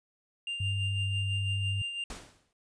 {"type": "tone with tremolo", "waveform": "triangle", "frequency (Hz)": 2794, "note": "F7", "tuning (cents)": 0, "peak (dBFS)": -30, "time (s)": [0.47, 2.04], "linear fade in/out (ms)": 2, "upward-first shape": "sine", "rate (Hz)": 6, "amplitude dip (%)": 45}
{"type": "tone", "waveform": "sine", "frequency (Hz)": 98.8, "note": "G2", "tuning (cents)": 14, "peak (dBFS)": -29, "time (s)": [0.6, 1.82], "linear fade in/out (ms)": 5}
{"type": "noise with exponential decay", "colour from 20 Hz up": "pink", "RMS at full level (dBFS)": -39, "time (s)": [2.1, 2.53], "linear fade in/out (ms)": 2, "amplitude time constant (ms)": 92}
{"effects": ["resampled to 22050 Hz"]}